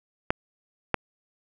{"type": "clicks", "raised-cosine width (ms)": 0.5, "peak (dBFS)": -6, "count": 2, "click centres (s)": [0.305, 0.943], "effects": []}